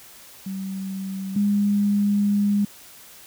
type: tone pair in turn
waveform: sine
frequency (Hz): 192.1 / 203.8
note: G3 / G#3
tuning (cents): -35 / -32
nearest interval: minor second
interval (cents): 103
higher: second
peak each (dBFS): -27 / -17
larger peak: second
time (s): 0.46-1.36 / 1.36-2.65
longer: second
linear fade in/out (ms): 5
effects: white hiss -46 dBFS RMS until 3.26 s